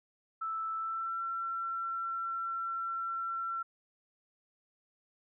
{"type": "tone with pitch glide", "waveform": "sine", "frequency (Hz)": [1318.5, 1352.4], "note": ["E6", "E6"], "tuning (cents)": [0, 44], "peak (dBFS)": -33, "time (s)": [0.41, 3.63], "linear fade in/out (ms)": 10, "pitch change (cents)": 44, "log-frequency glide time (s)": [0.77, 1.17], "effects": []}